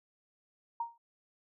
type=tone with exponential decay; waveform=sine; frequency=932.3 Hz; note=A#5; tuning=in tune; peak=-29 dBFS; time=0.8-0.98 s; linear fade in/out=5 ms; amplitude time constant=38 ms; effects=none